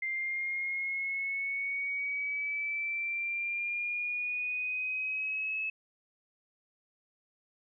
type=exponential sweep; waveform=sine; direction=up; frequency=2093 to 2595 Hz; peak=-31 dBFS; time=0.02-5.7 s; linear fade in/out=5 ms; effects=none